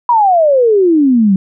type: exponential sweep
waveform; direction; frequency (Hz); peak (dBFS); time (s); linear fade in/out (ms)
sine; down; 987.8 to 184.8; -6; 0.09-1.36; 2
effects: none